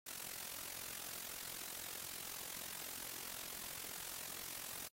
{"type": "noise with amplitude modulation", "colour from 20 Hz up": "white", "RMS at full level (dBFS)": -44, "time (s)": [0.06, 4.88], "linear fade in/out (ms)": 10, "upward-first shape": "sine", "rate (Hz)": 43.9, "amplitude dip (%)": 85, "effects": ["AAC 48 kbps"]}